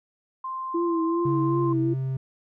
sine tone, 1046.5 Hz, C6, in tune, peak -29 dBFS, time 0.44-1.73 s, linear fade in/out 5 ms
sine tone with vibrato, 334.8 Hz, E4, 27 cents sharp, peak -22 dBFS, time 0.74-1.94 s, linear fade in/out 10 ms, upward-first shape triangle, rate 2.6 Hz, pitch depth 56 cents each way
triangle tone with pitch glide, 138.4 to 132.3 Hz, C#3 to C3, -2 to +20 cents, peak -23 dBFS, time 1.25-2.17 s, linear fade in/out 5 ms, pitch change -78 cents, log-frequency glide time 1.39-1.76 s
effects none

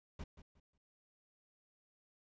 brown noise with echo, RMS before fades -45 dBFS, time 0.19-0.24 s, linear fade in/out 5 ms, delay 180 ms, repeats 3, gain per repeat -12 dB, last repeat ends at 0.78 s, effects resampled to 16000 Hz

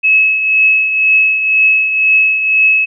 sine tone with tremolo, 2581 Hz, E7, 37 cents flat, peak -5 dBFS, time 0.03-2.86 s, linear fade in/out 20 ms, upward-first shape triangle, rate 2 Hz, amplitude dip 60%, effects none

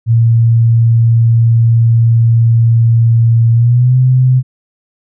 sine tone with pitch glide, 115.4 to 128.04 Hz, A#2 to C3, -17 to -37 cents, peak -5 dBFS, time 0.06-4.43 s, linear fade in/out 50 ms, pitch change +180 cents, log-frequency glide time 3.53-3.97 s, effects none

